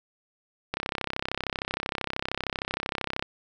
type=click train; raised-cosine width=0.3 ms; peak=-12 dBFS; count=83; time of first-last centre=0.74-3.225 s; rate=33 Hz; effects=none